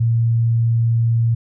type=tone; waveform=sine; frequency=115.6 Hz; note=A#2; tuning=14 cents flat; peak=-13 dBFS; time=0-1.35 s; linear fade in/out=10 ms; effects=none